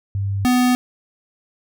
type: tone pair in turn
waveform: sine / square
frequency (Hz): 98.9 / 249.2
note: G2 / B3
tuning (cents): +16 / +16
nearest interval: octave + major third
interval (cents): 1600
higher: second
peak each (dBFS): -19 / -14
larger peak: second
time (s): 0.15-0.45 / 0.45-0.75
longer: neither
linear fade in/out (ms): 0
effects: none